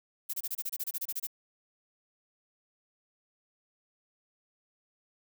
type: noise bursts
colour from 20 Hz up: violet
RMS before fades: -34 dBFS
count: 14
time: 0.29-1.271 s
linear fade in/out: 10 ms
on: 45 ms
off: 27 ms
effects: none